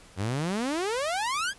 sawtooth exponential sweep, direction up, 90.1 to 1700 Hz, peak -23 dBFS, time 0.16-1.54 s, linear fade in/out 50 ms, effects pink hiss -53 dBFS RMS until 1.58 s + resampled to 24000 Hz

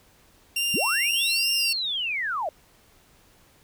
sawtooth tone with vibrato, 2764 Hz, F7, 19 cents flat, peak -20 dBFS, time 0.56-1.73 s, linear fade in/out 5 ms, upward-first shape sine, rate 2.3 Hz, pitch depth 20 cents each way
sine linear two-way sweep, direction up then down, 136.9 to 5500 to 569 Hz, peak -25 dBFS, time 0.74-2.49 s, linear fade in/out 2 ms, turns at 1.51 s
effects pink hiss -58 dBFS RMS until 3.63 s

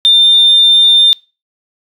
sine tone, 3602 Hz, A7, 40 cents sharp, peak -3 dBFS, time 0.05-1.13 s, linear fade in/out 0 ms, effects noise-tail reverb RT60 0.3 s tail -24 dB re dry + tanh soft clip ceiling 0 dBFS

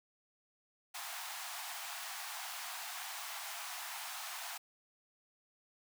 pink high-pass noise, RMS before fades -44 dBFS, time 0.94-4.58 s, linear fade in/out 10 ms, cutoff 680 Hz, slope 96 dB/octave, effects none

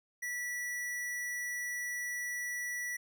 square tone, 1950 Hz, B6, 23 cents flat, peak -36 dBFS, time 0.22-2.97 s, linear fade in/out 10 ms, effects none

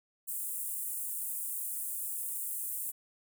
pink high-pass noise, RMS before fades -37 dBFS, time 0.27-2.92 s, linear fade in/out 20 ms, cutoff 8400 Hz, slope 48 dB/octave, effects none

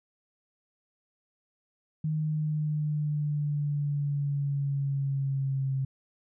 sine exponential sweep, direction down, 155.56 to 133.8 Hz, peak -26 dBFS, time 2.04-5.85 s, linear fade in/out 5 ms, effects none

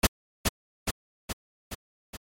pink noise with echo, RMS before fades -19 dBFS, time 0.03-0.07 s, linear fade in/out 10 ms, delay 420 ms, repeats 5, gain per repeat -4 dB, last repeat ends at 2.17 s, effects MP3 64 kbps

